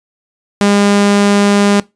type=tone; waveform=sawtooth; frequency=202.7 Hz; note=G#3; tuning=42 cents flat; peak=-4 dBFS; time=0.61-1.8 s; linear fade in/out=0 ms; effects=noise-tail reverb RT60 0.2 s tail -21 dB re dry + resampled to 22050 Hz